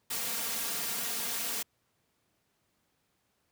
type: noise with comb filter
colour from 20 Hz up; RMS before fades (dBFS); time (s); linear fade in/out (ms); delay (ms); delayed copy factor
white; -34; 0.1-1.63; 10; 4.3; +1
effects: pink hiss -75 dBFS RMS until 3.51 s + high-pass 80 Hz 12 dB/octave